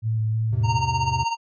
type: tone with vibrato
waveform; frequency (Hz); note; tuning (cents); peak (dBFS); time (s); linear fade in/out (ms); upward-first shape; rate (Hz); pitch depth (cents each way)
sine; 110.4; A2; +6; -20; 0.02-0.79; 50; square; 3.1; 14
type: chord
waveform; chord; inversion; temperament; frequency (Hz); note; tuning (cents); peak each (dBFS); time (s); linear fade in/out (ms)
triangle; E augmented; none; equal with one note detuned; 82.41 / 103.83 / 128.79; E2 / G#2 / B#2; 0 / 0 / -27; -28 / -29 / -24; 0.52-1.24; 10
type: tone with tremolo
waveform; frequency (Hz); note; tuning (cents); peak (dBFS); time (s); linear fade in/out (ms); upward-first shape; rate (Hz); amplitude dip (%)
square; 924; A#5; -16; -20; 0.63-1.37; 50; sine; 16; 70
effects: resampled to 16000 Hz